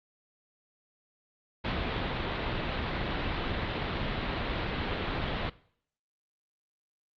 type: low-pass noise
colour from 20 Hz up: pink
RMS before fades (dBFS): -32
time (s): 1.64-5.5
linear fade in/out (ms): 10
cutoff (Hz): 4000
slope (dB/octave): 48
effects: noise-tail reverb RT60 0.6 s tail -20 dB re dry + Opus 48 kbps